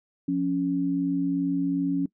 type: tone pair together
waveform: sine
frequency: 175.54 / 278.2 Hz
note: F3 / C#4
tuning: +9 / +6 cents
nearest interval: minor sixth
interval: 797 cents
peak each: -29 / -23 dBFS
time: 0.28-2.06 s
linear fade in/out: 5 ms
effects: noise-tail reverb RT60 0.1 s tail -21 dB re dry